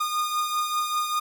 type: beating tone pair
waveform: 45% pulse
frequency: 1222 / 1227.1 Hz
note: D#6 / D#6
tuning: -32 / -24 cents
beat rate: 5.1 Hz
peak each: -25 / -32 dBFS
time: 0-1.2 s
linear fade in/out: 10 ms
effects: none